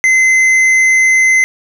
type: tone with hard clipping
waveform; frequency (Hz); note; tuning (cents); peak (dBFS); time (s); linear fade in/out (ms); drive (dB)
triangle; 2056; C7; -31; -8; 0.04-1.44; 0; 10
effects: none